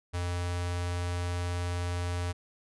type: tone with notch filter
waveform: square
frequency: 88.1 Hz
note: F2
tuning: 16 cents sharp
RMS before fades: -32 dBFS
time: 0.13-2.33 s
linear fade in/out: 20 ms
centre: 190 Hz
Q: 0.58
effects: resampled to 24000 Hz